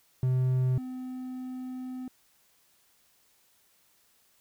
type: tone pair in turn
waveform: triangle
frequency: 128.4 / 255.2 Hz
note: C3 / C4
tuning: -32 / -43 cents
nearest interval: octave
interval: 1189 cents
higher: second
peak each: -21 / -33 dBFS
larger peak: first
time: 0.23-0.78 / 0.78-2.08 s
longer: second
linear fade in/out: 2 ms
effects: white hiss -66 dBFS RMS until 4.4 s